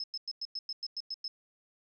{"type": "tone bursts", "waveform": "sine", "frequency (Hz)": 5190, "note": "E8", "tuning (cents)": -28, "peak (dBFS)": -34, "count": 10, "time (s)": [0, 1.28], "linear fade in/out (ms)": 2, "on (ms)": 38, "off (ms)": 100, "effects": []}